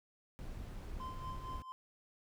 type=noise; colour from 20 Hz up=brown; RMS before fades=-45 dBFS; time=0.39-1.62 s; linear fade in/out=0 ms
type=tone with tremolo; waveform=triangle; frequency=1036 Hz; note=C6; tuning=17 cents flat; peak=-40 dBFS; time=1-1.72 s; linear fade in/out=0 ms; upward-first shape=sine; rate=4.4 Hz; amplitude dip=70%
effects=none